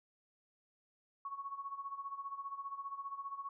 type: tone with tremolo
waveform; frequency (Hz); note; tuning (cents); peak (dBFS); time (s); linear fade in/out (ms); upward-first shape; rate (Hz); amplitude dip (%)
sine; 1108.7; C#6; 0; -38; 1.25-3.49; 2; sine; 15; 75
effects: none